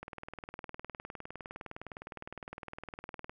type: click train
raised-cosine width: 0.5 ms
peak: -27 dBFS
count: 65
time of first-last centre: 0.03-3.295 s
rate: 19.6 Hz
effects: none